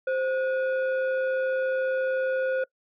sine tone pair together, 522.8 / 1454 Hz, C5 / F#6, -1 / -31 cents, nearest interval octave + tritone, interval 1770 cents, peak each -22 / -29 dBFS, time 0.07-2.64 s, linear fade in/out 5 ms, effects noise-tail reverb RT60 0.1 s tail -24 dB re dry + tanh soft clip ceiling -21 dBFS

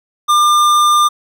sine tone with tanh clipping, 1199 Hz, D6, 36 cents sharp, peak -10 dBFS, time 0.28-1.09 s, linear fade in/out 20 ms, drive 18 dB, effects none

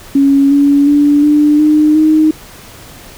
sine tone with pitch steps, 277.2 / 283.7 / 290.3 / 297.1 / 304 / 311.1 Hz, C#4 / C#4 / D4 / D4 / D#4 / D#4, 0 / +40 / -20 / +20 / -40 / 0 cents, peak -5 dBFS, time 0.15-2.31 s, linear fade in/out 5 ms, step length 360 ms, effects pink hiss -35 dBFS RMS until 3.17 s

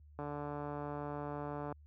click train, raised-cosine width 1 ms, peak -28 dBFS, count 225, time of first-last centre 0.19-1.724 s, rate 146 Hz, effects added 74 Hz sine -54 dBFS peak until 1.86 s + high-pass 60 Hz 12 dB/octave

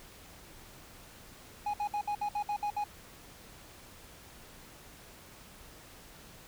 triangle tone bursts, 829 Hz, G#5, 3 cents flat, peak -28 dBFS, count 9, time 1.66-2.841 s, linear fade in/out 5 ms, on 77 ms, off 61 ms, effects pink hiss -53 dBFS RMS until 6.47 s

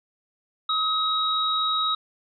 sine tone pair together, 1272 / 3812 Hz, D#6 / A#7, +38 / +38 cents, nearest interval octave + perfect fifth, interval 1900 cents, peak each -24 dBFS, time 0.69-1.95 s, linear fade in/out 5 ms, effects none

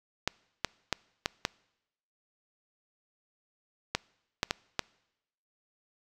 clicks, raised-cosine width 0.2 ms, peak -9 dBFS, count 9, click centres 0.276 / 0.647 / 0.927 / 1.259 / 1.451 / 3.95 / 4.431 / 4.509 / 4.793 s, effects noise-tail reverb RT60 0.9 s tail -25 dB re dry

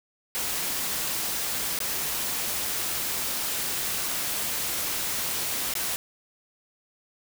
white noise with dropouts, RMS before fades -29 dBFS, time 0.35-5.96 s, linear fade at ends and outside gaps 0 ms, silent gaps 1.789-1.803 / 5.738-5.753 s, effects none

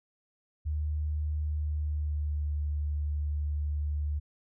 sine tone with pitch glide, 75.7 to 74.01 Hz, D#2 to D2, -47 to +14 cents, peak -28 dBFS, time 0.65-4.2 s, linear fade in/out 20 ms, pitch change -39 cents, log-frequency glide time 1.48-2.53 s, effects none

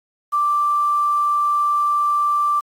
sine tone with quantisation, 1174.7 Hz, D6, in tune, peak -15 dBFS, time 0.32-2.61 s, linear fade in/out 20 ms, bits 7, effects AAC 48 kbps

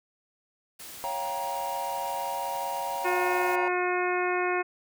white noise, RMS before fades -43 dBFS, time 0.79-3.56 s, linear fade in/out 10 ms
triangle chord, G half-diminished seventh, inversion second, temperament equal with one note detuned, 554.4 / 698.5 / 784 / 943.7 Hz, Db5 / F5 / G5 / Bb5, 0 / 0 / 0 / +21 cents, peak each -36 / -35 / -34 / -30 dBFS, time 1.04-3.68 s, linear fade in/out 0 ms
harmonic tone, 360.1 Hz, F#4, 47 cents flat, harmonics 1 / 2 / 3 / 4 / 5 / 6 / 7, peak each -28 / -31 / -33 / -34 / -35 / -36 / -36 dBFS, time 3.04-4.63 s, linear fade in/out 20 ms
effects none

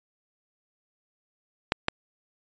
clicks, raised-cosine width 0.3 ms, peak -6 dBFS, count 2, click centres 1.721 / 1.884 s, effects resampled to 16000 Hz

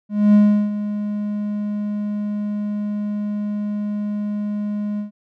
triangle tone with ADSR envelope, 207.7 Hz, G#3, in tune, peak -6 dBFS, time 0.09-5.11 s, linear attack 250 ms, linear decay 360 ms, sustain -13 dB, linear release 120 ms, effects none

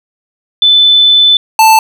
sine / square tone pair in turn, 3511 / 882.1 Hz, A7 / A5, -4 / +4 cents, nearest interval 2 octaves, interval 2392 cents, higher first, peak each -3 dBFS, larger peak neither, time 0.62-1.37 / 1.59-1.79 s, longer first, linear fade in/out 2 ms, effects none

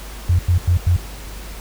sine tone bursts, 88.1 Hz, F2, 16 cents sharp, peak -11 dBFS, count 4, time 0.29-0.966 s, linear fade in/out 5 ms, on 100 ms, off 92 ms, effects added 50 Hz sine -32 dBFS peak until 1.6 s + pink hiss -37 dBFS RMS until 1.6 s

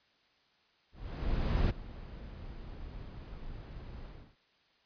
brown noise with ADSR envelope, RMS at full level -27 dBFS, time 0.92-4.36 s, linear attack 780 ms, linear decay 12 ms, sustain -18 dB, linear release 280 ms, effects white hiss -69 dBFS RMS until 4.85 s + resampled to 11025 Hz

